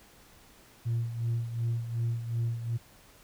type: tone with tremolo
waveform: sine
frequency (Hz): 116.54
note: A#2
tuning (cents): 0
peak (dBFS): -24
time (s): 0.85-2.78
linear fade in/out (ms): 20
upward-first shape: sine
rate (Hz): 2.7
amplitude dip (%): 70
effects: tanh soft clip ceiling -24 dBFS + pink hiss -57 dBFS RMS until 3.23 s